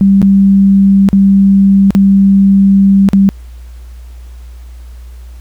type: tone with dropouts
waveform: sine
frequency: 196 Hz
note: G3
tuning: in tune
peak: -3 dBFS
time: 0.01-3.29 s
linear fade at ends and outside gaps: 0 ms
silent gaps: 0.217-0.227 / 1.088-1.13 / 1.906-1.95 / 3.088-3.133 s
effects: added 60 Hz sine -27 dBFS peak until 5.4 s + pink hiss -47 dBFS RMS until 5.4 s